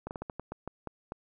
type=slowing click train; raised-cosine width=1 ms; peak=-23 dBFS; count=10; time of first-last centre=0.07-1.121 s; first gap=39 ms; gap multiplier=1.26; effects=none